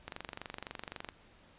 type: click train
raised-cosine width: 0.3 ms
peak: -24 dBFS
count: 25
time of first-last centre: 0.08-1.088 s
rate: 23.8 Hz
effects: pink hiss -61 dBFS RMS until 1.58 s + resampled to 8000 Hz